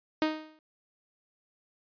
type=tone with exponential decay; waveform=sawtooth; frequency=311.1 Hz; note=D#4; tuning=in tune; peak=-18 dBFS; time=0.22-0.59 s; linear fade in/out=1 ms; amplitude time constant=80 ms; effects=resampled to 11025 Hz